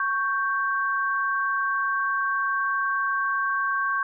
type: tone pair together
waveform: sine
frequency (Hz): 1108.7 / 1568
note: C#6 / G6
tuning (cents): 0 / 0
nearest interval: tritone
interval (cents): 600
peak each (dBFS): -25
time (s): 0-4.03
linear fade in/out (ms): 2
effects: none